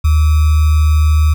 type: tone with sample-and-hold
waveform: sine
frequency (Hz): 76.7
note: D#2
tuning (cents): -24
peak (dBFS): -7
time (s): 0.04-1.34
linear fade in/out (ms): 10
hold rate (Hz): 1225
effects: none